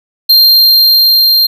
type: tone with level ramp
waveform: square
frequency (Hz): 4186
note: C8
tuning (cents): 0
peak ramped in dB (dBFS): -3 to -6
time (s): 0.29-1.47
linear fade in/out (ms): 10
effects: none